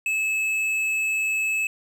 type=tone with tanh clipping; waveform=sine; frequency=2599 Hz; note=E7; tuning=25 cents flat; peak=-23 dBFS; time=0.06-1.67 s; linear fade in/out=2 ms; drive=9 dB; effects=none